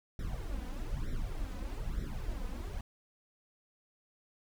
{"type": "noise with flanger", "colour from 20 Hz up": "brown", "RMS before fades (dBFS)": -37, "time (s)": [0.19, 2.81], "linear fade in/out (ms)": 2, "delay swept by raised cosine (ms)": [0.53, 4.03], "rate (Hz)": 1.1, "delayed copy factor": 0.95, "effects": []}